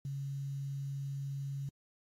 sine tone with quantisation, 138.59 Hz, C#3, in tune, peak -36 dBFS, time 0.05-1.69 s, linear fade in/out 2 ms, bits 10, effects AAC 48 kbps

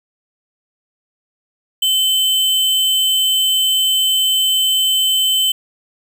sine tone with sample-and-hold, 3062 Hz, G7, 41 cents flat, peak -12 dBFS, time 1.82-5.52 s, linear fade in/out 5 ms, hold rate 11025 Hz, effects none

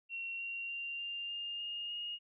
sine tone with pitch steps, 2733 / 2754 / 2774 / 2795 / 2816 / 2838 / 2859 Hz, F7 / F7 / F7 / F7 / F7 / F7 / F7, -38 / -25 / -12 / +1 / +14 / +27 / +40 cents, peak -38 dBFS, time 0.09-2.19 s, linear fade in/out 50 ms, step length 300 ms, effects none

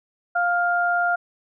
sine tone pair together, 702 / 1404 Hz, F5 / F6, +9 / +9 cents, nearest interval octave, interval 1200 cents, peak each -21 dBFS, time 0.35-1.16 s, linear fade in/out 10 ms, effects none

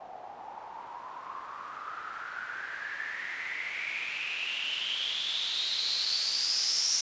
blue noise with low-pass filter sweep, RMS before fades -34 dBFS, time 0-7.01 s, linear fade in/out 5 ms, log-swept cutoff 730 to 5700 Hz, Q 8.4, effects resampled to 16000 Hz

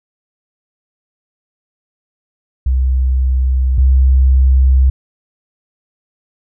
sine tone pair in turn, 64.5 / 65.44 Hz, C2 / C2, -24 / +1 cents, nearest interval unison, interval 25 cents, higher second, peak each -10 / -6 dBFS, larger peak second, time 2.66-3.78 / 3.78-4.9 s, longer neither, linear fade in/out 5 ms, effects none

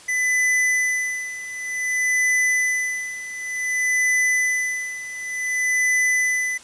square tone with tremolo, 2004 Hz, B6, 25 cents sharp, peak -17 dBFS, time 0.08-6.58 s, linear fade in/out 10 ms, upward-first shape sine, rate 0.55 Hz, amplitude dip 80%, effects white hiss -45 dBFS RMS until 6.63 s + resampled to 22050 Hz

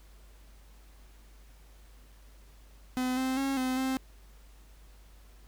45% pulse tone with pitch steps, 254.1 / 260.7 / 272.2 / 257.2 / 262.7 Hz, B3 / C4 / C#4 / C4 / C4, +49 / -6 / -31 / -30 / +7 cents, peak -28 dBFS, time 2.97-3.97 s, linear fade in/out 0 ms, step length 200 ms, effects added 50 Hz sine -52 dBFS peak until 5.47 s + pink hiss -62 dBFS RMS until 5.47 s

